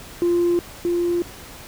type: tone pair in turn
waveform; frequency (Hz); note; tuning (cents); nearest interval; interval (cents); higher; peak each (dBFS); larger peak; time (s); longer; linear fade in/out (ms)
sine; 347.2 / 347.2; F4 / F4; -10 / -10; unison; 0; neither; -14 / -17; first; 0.22-0.59 / 0.85-1.22; neither; 0
effects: tanh soft clip ceiling -13 dBFS + pink hiss -40 dBFS RMS until 1.67 s